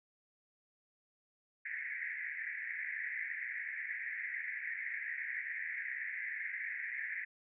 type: band-pass noise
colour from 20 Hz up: pink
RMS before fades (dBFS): -41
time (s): 1.65-7.25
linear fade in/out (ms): 10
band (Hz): 1700 to 2200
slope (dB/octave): 96
effects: none